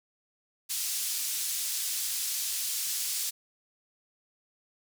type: band-pass noise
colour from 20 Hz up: pink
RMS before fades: -32 dBFS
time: 0.69-3.31 s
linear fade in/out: 20 ms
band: 5400 to 16000 Hz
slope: 12 dB/octave
effects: none